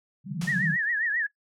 white band-pass noise, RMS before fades -30 dBFS, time 0.24-0.77 s, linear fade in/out 50 ms, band 140 to 200 Hz, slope 96 dB/octave
white noise with exponential decay, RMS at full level -33 dBFS, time 0.41-0.87 s, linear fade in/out 5 ms, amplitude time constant 100 ms
sine tone with vibrato, 1790 Hz, A6, 29 cents sharp, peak -24 dBFS, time 0.47-1.27 s, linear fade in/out 10 ms, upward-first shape triangle, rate 7.4 Hz, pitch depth 160 cents each way
effects noise-tail reverb RT60 0.1 s tail -20 dB re dry + low-pass 7000 Hz 12 dB/octave

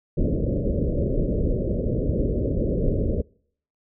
pink low-pass noise, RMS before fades -23 dBFS, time 0.17-3.22 s, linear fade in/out 10 ms, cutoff 590 Hz, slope 96 dB/octave, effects noise-tail reverb RT60 0.6 s tail -26 dB re dry

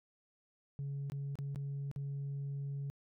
sine tone with dropouts, 140 Hz, C#3, 18 cents sharp, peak -35 dBFS, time 0.79-2.9 s, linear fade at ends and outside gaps 0 ms, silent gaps 1.099-1.12 / 1.355-1.388 / 1.547-1.559 / 1.914-1.961 s, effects tanh soft clip ceiling -35 dBFS

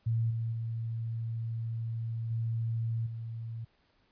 sine tone with level steps, 114.2 Hz, A#2, 35 cents flat, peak -26 / -30 / -32 / -29 / -36 dBFS, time 0.06-3.65 s, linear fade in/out 10 ms, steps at 0.3 / 0.52 / 2.3 / 3.06 s, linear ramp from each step 10 ms, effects pink hiss -70 dBFS RMS until 4.11 s + resampled to 11025 Hz

